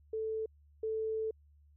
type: tone pair in turn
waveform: sine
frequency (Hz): 440 / 440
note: A4 / A4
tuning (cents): 0 / 0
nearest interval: unison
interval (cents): 0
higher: neither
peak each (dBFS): -33 / -32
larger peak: second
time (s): 0.13-0.46 / 0.83-1.31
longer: second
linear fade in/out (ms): 5
effects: added 73 Hz sine -60 dBFS peak until 1.76 s